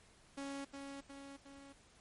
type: tone with echo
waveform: sawtooth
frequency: 277.2 Hz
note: C#4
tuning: in tune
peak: -38 dBFS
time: 0.37-0.65 s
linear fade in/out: 10 ms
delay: 360 ms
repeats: 3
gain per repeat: -4 dB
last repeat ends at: 1.73 s
effects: pink hiss -65 dBFS RMS until 2 s + MP3 48 kbps